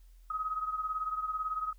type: beating tone pair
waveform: sine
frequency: 1262 / 1280 Hz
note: D#6 / D#6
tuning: +24 / +49 cents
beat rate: 18 Hz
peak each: -33 / -38 dBFS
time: 0.3-1.73 s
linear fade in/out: 5 ms
effects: added 42 Hz sine -53 dBFS peak until 1.78 s + white hiss -72 dBFS RMS until 1.78 s